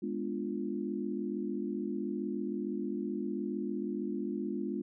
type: chord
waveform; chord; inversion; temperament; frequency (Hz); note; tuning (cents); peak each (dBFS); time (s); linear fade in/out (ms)
sine; G# diminished seventh; none; equal; 207.7 / 246.9 / 293.7 / 349.2; G#3 / B3 / D4 / F4; 0 / 0 / 0 / 0; -37 / -39 / -39 / -38; 0.02-4.82; 10
effects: none